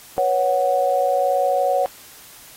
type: chord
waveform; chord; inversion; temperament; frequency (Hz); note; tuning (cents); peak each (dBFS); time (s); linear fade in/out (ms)
sine; B suspended second; none; equal; 493.9 / 554.4 / 740; B4 / C#5 / F#5; 0 / 0 / 0; -25 / -19 / -19; 0.18-1.86; 0
effects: white hiss -44 dBFS RMS until 2.56 s + AAC 48 kbps